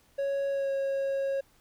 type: tone with pitch glide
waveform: triangle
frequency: 554.4 to 546.5 Hz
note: C#5 to C#5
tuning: 0 to -25 cents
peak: -25 dBFS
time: 0.18-1.41 s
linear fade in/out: 10 ms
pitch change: -25 cents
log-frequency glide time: 0.5-0.71 s
effects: pink hiss -64 dBFS RMS until 1.6 s